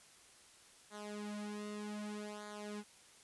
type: tone with flanger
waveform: sawtooth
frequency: 208.8 Hz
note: G#3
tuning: 10 cents sharp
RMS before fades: -45 dBFS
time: 0.9-2.84 s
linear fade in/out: 50 ms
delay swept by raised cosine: 0.36 to 3.56 ms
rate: 0.64 Hz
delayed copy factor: -0.9
effects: white hiss -62 dBFS RMS until 3.23 s + resampled to 24000 Hz